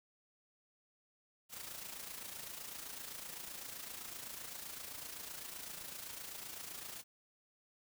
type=noise with amplitude modulation; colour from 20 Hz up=white; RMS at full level=-45 dBFS; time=1.49-7.04 s; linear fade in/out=50 ms; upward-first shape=sine; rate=27.8 Hz; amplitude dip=55%; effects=none